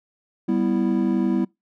triangle chord, E minor, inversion first, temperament equal, 196 / 246.9 / 329.6 Hz, G3 / B3 / E4, 0 / 0 / 0 cents, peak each -21 dBFS, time 0.48-1.45 s, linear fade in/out 10 ms, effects noise-tail reverb RT60 0.2 s tail -25 dB re dry

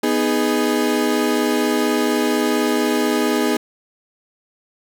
35% pulse chord, G# minor, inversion first, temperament equal, 246.9 / 311.1 / 415.3 Hz, B3 / D#4 / G#4, 0 / 0 / 0 cents, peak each -19 dBFS, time 0.03-3.57 s, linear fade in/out 5 ms, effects none

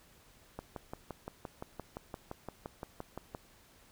click train, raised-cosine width 1 ms, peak -26 dBFS, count 17, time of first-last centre 0.59-3.349 s, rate 5.8 Hz, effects pink hiss -62 dBFS RMS until 3.91 s

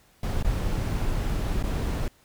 brown noise with dropouts, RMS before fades -26 dBFS, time 0.23-2.08 s, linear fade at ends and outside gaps 2 ms, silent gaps 0.427-0.446 / 1.627-1.637 s, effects pink hiss -60 dBFS RMS until 2.24 s

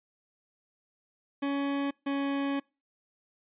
40% pulse tone pair in turn, 280 / 278.4 Hz, C#4 / C#4, +18 / +8 cents, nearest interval unison, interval 10 cents, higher first, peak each -27 dBFS, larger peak neither, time 1.42-1.91 / 2.06-2.6 s, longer second, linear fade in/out 10 ms, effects noise-tail reverb RT60 0.3 s tail -26 dB re dry + resampled to 8000 Hz

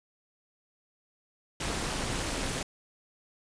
pink noise with amplitude modulation, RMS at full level -29 dBFS, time 1.6-2.63 s, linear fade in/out 5 ms, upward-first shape sine, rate 236 Hz, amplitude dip 75%, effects resampled to 22050 Hz

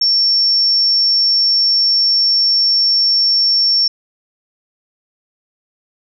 sine tone, 5450 Hz, F8, 43 cents flat, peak -10 dBFS, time 0.01-3.88 s, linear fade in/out 5 ms, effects none

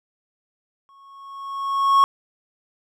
triangle tone with exponential growth, 1100 Hz, C#6, 14 cents flat, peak -8 dBFS, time 0.89-2.04 s, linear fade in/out 0 ms, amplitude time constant 250 ms, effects none

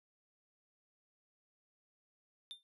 triangle tone with exponential decay, 3593 Hz, A7, 36 cents sharp, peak -39 dBFS, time 2.51-2.63 s, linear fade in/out 0 ms, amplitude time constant 26 ms, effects resampled to 32000 Hz

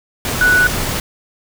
sine tone in noise, 1480 Hz, F#6, in tune, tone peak -9 dBFS, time 0.41-0.67 s, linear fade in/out 2 ms, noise pink, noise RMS -20 dBFS, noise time 0.25-1 s, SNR +8 dB, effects none

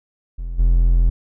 triangle tone with level steps, 42.66 Hz, F1, 40 cents flat, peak -22 / -9 dBFS, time 0.38-1.1 s, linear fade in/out 10 ms, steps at 0.58 s, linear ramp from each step 20 ms, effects none

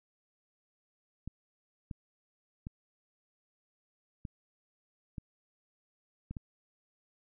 clicks, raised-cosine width 5 ms, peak -27 dBFS, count 7, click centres 1.276 / 1.912 / 2.669 / 4.252 / 5.182 / 6.31 / 6.368 s, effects none

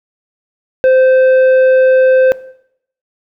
triangle tone with tanh clipping, 519 Hz, C5, 14 cents flat, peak -7 dBFS, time 0.84-2.32 s, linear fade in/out 0 ms, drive 11 dB, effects noise-tail reverb RT60 0.7 s tail -18 dB re dry

